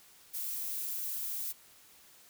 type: noise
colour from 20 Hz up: violet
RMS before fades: -37 dBFS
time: 0.33-1.53 s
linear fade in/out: 20 ms
effects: white hiss -59 dBFS RMS until 2.29 s